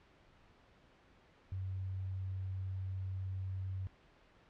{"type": "tone", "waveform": "sine", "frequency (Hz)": 94.5, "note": "F#2", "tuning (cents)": 37, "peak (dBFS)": -37, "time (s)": [1.52, 3.87], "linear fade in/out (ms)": 0, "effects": ["pink hiss -65 dBFS RMS until 4.49 s", "low-pass 3000 Hz 12 dB/octave"]}